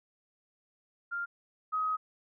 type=tone pair in turn; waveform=sine; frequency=1396.9 / 1263.4 Hz; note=F6 / D#6; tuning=0 / +26 cents; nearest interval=major second; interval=174 cents; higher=first; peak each=-32 / -28 dBFS; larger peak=second; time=1.11-1.26 / 1.72-1.97 s; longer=second; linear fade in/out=20 ms; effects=none